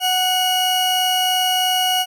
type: tone pair together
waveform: 40% pulse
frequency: 740 / 2897 Hz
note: F#5 / F#7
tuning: 0 / -37 cents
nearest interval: 2 octaves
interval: 2363 cents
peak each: -18 dBFS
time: 0-2.06 s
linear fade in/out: 50 ms
effects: none